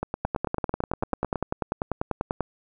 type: two click trains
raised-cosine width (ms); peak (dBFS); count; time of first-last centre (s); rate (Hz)
1; -13 / -11; 13 / 23; 0.03-1.357 / 0.25-2.407; 9.04 / 10.2
effects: none